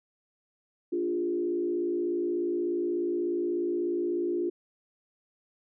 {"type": "tone with frequency modulation", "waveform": "sine", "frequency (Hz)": 349.2, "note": "F4", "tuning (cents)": 0, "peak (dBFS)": -26, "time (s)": [0.92, 4.5], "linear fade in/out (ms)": 10, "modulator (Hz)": 56.6, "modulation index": 0.81, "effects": []}